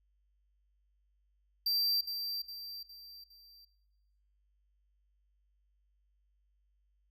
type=tone with echo; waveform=square; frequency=4699 Hz; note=D8; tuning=in tune; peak=-29 dBFS; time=1.66-2.01 s; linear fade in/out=5 ms; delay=410 ms; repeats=4; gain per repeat=-7 dB; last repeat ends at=3.65 s; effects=noise-tail reverb RT60 1.0 s tail -17 dB re dry + added 50 Hz sine -70 dBFS peak until 7.1 s